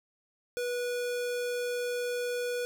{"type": "tone", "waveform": "square", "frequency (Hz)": 488, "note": "B4", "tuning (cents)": -21, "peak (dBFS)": -31, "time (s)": [0.57, 2.65], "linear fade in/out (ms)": 0, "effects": []}